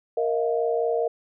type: chord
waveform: sine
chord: Bb suspended fourth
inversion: none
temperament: equal with one note detuned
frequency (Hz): 466.2 / 633.9 / 698.5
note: Bb4 / Eb5 / F5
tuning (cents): 0 / +32 / 0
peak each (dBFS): -23 / -27 / -29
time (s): 0.17-1.08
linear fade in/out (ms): 5
effects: none